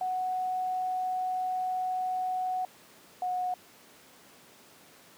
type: tone pair in turn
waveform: sine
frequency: 740 / 729.8 Hz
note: F#5 / F#5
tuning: 0 / -24 cents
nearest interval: unison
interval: 24 cents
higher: first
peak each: -28 dBFS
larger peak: neither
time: 0.01-2.65 / 3.22-3.54 s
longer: first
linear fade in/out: 2 ms
effects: pink hiss -55 dBFS RMS until 5.17 s + high-pass 200 Hz 12 dB/octave